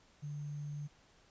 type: tone with sample-and-hold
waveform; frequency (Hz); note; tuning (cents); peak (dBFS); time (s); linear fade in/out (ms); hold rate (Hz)
sine; 146.6; D3; -3; -39; 0.22-0.88; 20; 6300
effects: pink hiss -66 dBFS RMS until 1.3 s + resampled to 16000 Hz